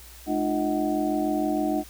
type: tone cluster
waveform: sine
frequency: 213.2 / 301.6 / 348.1 / 635 / 745 Hz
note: G#3 / D4 / F4 / D#5 / F#5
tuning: +46 / +46 / -6 / +35 / +12 cents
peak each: -32 / -25 / -31 / -31 / -30 dBFS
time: 0.26-1.84 s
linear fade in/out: 50 ms
effects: added 60 Hz sine -47 dBFS peak until 1.89 s + white hiss -48 dBFS RMS until 1.89 s